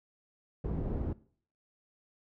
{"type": "low-pass noise", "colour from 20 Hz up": "pink", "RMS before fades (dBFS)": -34, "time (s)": [0.64, 1.13], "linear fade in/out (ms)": 5, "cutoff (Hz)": 390, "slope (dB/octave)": 12, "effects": ["noise-tail reverb RT60 0.5 s tail -19 dB re dry"]}